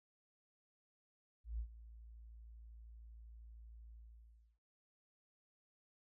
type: tone with ADSR envelope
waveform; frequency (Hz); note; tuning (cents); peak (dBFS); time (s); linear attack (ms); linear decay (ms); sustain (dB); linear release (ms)
sine; 56.4; A1; +44; -37; 1.44-4.59; 150; 81; -16; 650
effects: none